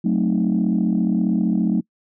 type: chord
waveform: sine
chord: F# diminished seventh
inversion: none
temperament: equal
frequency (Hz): 185 / 220 / 261.6 / 311.1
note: F#3 / A3 / C4 / Eb4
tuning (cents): 0 / 0 / 0 / 0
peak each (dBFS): -19 / -19 / -25 / -24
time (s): 0.04-1.81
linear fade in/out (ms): 10
effects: noise-tail reverb RT60 0.1 s tail -26 dB re dry + tanh soft clip ceiling -10 dBFS